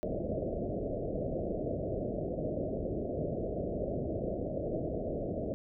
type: low-pass noise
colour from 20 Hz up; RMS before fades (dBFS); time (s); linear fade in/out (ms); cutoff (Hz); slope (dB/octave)
white; -35; 0.03-5.54; 0; 660; 96
effects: none